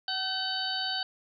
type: harmonic tone with a mistuned harmonic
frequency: 756 Hz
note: F#5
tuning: 37 cents sharp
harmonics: 1 / 2 / 4 / 5 / 6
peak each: -37 / -36 / -35 / -38 / -33 dBFS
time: 0.08-1.03 s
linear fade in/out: 2 ms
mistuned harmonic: 2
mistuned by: +23 cents
effects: none